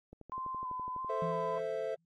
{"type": "click train", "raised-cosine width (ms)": 2, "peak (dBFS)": -36, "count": 12, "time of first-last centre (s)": [0.13, 1.047], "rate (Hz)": 12}
{"type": "tone with vibrato", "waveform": "sine", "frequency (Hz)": 1026, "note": "C6", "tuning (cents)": -34, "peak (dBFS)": -36, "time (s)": [0.32, 1.58], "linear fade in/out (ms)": 0, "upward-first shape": "square", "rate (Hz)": 1.5, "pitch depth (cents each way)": 24}
{"type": "chord", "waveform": "triangle", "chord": "A minor", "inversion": "none", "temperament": "equal", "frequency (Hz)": [440, 523.3, 659.3], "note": ["A4", "C5", "E5"], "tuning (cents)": [0, 0, 0], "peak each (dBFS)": -36, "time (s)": [1.09, 1.95], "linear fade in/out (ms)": 10}
{"type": "tone with exponential decay", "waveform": "sine", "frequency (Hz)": 167.3, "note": "E3", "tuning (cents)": 26, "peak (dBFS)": -34, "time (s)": [1.22, 2.05], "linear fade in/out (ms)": 2, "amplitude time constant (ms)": 180}
{"effects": ["AAC 32 kbps"]}